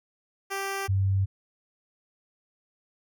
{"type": "tone pair in turn", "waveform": ["10% pulse", "sine"], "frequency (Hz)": [392, 96.85], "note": ["G4", "G2"], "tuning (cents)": [0, -20], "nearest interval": "2 octaves", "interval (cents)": 2420, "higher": "first", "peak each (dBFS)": -21, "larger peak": "neither", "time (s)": [[0.5, 0.88], [0.88, 1.26]], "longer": "neither", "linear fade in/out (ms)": 20, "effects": []}